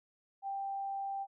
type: tone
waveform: sine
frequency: 787 Hz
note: G5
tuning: 7 cents sharp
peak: -35 dBFS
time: 0.42-1.27 s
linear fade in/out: 50 ms
effects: none